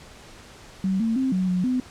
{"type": "tone with pitch steps", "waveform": "sine", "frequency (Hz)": [190.5, 225.8, 263.1, 185.8, 181.5, 253.4], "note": ["G3", "A3", "C4", "F#3", "F#3", "B3"], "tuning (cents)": [-49, 45, 10, 7, -33, 45], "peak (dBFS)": -20, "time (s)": [0.84, 1.8], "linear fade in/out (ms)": 2, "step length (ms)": 160, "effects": ["pink hiss -46 dBFS RMS until 1.9 s", "low-pass 8000 Hz 12 dB/octave"]}